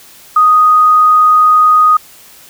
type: tone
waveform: sine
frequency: 1244.5 Hz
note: D#6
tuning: in tune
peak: -4 dBFS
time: 0.36-1.97 s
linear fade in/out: 5 ms
effects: white hiss -39 dBFS RMS until 2.49 s